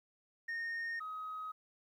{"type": "tone pair in turn", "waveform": "sine", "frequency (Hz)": [1842, 1264.1], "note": ["A#6", "D#6"], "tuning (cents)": [-21, 27], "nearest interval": "perfect fifth", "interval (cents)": 652, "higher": "first", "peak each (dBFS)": [-34, -39], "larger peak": "first", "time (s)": [[0.48, 1], [1, 1.52]], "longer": "neither", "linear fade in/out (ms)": 10, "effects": ["tanh soft clip ceiling -36 dBFS", "12-bit"]}